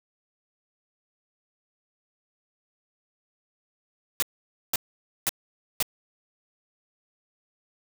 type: noise bursts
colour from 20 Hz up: white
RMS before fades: -24 dBFS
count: 4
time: 4.2-5.826 s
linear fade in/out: 0 ms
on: 24 ms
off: 510 ms
effects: none